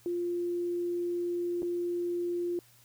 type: tone with dropouts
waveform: sine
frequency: 349.2 Hz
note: F4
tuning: in tune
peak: -29 dBFS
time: 0.06-2.59 s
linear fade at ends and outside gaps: 1 ms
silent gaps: 1.621-1.629 s
effects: added 119 Hz sine -64 dBFS peak until 2.84 s + white hiss -61 dBFS RMS until 2.84 s